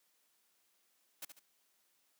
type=noise with echo; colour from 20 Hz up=white; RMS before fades=-44 dBFS; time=1.22-1.25 s; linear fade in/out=5 ms; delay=72 ms; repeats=2; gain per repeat=-8 dB; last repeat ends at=1.394 s; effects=white hiss -75 dBFS RMS until 2.19 s + high-pass 200 Hz 12 dB/octave